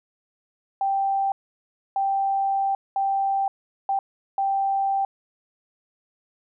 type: tone bursts at uneven times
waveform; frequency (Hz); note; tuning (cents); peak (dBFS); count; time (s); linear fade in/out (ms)
sine; 784; G5; 0; -20; 5; 0.81-1.32 / 1.96-2.75 / 2.96-3.48 / 3.89-3.99 / 4.38-5.05; 2
effects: none